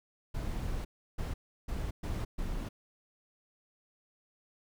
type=noise bursts at uneven times; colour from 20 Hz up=brown; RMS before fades=-35 dBFS; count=5; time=0.34-0.85 / 1.18-1.34 / 1.68-1.91 / 2.03-2.25 / 2.38-2.69 s; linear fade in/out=10 ms; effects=none